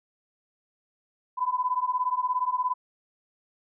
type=beating tone pair; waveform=sine; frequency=995 / 1012 Hz; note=B5 / B5; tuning=+13 / +42 cents; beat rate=17 Hz; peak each=-27 dBFS; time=1.37-2.74 s; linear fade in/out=20 ms; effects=none